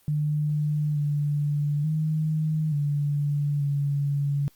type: tone with pitch steps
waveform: sine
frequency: 149.8 / 146.4 / 155.7 / 145.1 / 142.3 Hz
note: D3 / D3 / D#3 / D3 / C#3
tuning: +35 / -5 / +2 / -21 / +46 cents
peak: -22 dBFS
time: 0.08-4.48 s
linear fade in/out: 0 ms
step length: 880 ms
effects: white hiss -61 dBFS RMS until 4.55 s + Opus 24 kbps